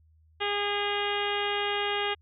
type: harmonic tone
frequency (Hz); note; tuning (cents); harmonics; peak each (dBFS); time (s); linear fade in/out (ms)
408.5; G#4; -29; 1 / 2 / 3 / 4 / 5 / 6 / 7 / 8 / 9; -32 / -33 / -36 / -36 / -36 / -39 / -35 / -36 / -43; 0.4-2.15; 20
effects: added 79 Hz sine -58 dBFS peak until 2.21 s